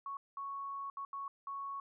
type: tone bursts at uneven times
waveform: sine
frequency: 1108.7 Hz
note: C#6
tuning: in tune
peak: -39 dBFS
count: 5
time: 0.06-0.17 / 0.37-0.9 / 0.97-1.05 / 1.13-1.28 / 1.47-1.8 s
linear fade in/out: 2 ms
effects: none